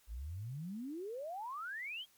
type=exponential sweep; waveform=sine; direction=up; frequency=50.6 to 3322 Hz; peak=-40 dBFS; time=0.07-2.06 s; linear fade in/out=50 ms; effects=white hiss -68 dBFS RMS until 2.17 s + MP3 96 kbps